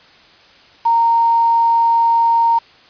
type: tone with quantisation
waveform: sine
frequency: 925 Hz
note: A#5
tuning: 14 cents flat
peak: -10 dBFS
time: 0.85-2.59 s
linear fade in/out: 10 ms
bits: 5
effects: white hiss -46 dBFS RMS until 2.89 s + resampled to 11025 Hz